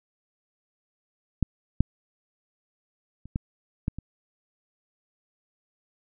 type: clicks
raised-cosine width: 5 ms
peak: -9 / -6 / -30 / -14 / -13 / -23 dBFS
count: 6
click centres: 1.427 / 1.806 / 3.256 / 3.359 / 3.881 / 3.986 s
effects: none